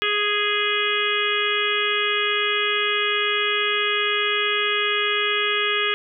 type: harmonic tone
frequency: 415.3 Hz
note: G#4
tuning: in tune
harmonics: 1 / 3 / 4 / 5 / 6 / 7 / 8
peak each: -27 / -27 / -27 / -27 / -27 / -27 / -27 dBFS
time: 0.02-5.94 s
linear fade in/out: 0 ms
effects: none